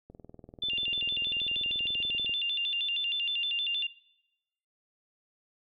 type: click train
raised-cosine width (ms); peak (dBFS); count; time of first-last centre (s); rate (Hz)
2; -34; 46; 0.1-2.295; 20.5
type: tone with vibrato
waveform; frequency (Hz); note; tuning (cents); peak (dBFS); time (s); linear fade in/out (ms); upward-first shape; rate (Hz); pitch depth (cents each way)
sine; 3136; G7; 0; -28; 0.62-3.87; 5; square; 6.4; 200
effects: noise-tail reverb RT60 0.9 s tail -20 dB re dry